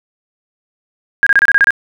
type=tone bursts; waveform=sine; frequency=1626 Hz; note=G#6; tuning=37 cents flat; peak=-5 dBFS; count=8; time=1.23-1.706 s; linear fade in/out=0 ms; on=35 ms; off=28 ms; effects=none